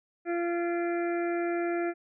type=harmonic tone with a mistuned harmonic; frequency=344 Hz; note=F4; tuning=26 cents flat; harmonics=1 / 2 / 4 / 5 / 6 / 7; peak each=-28 / -34 / -40 / -42 / -44 / -45 dBFS; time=0.25-1.94 s; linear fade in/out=50 ms; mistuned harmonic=7; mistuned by=-23 cents; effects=none